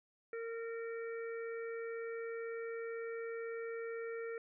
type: harmonic tone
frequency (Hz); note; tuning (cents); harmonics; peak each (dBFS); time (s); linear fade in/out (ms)
459; A#4; -27; 1 / 3 / 4 / 5; -40 / -51 / -52 / -55; 0.33-4.38; 2
effects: none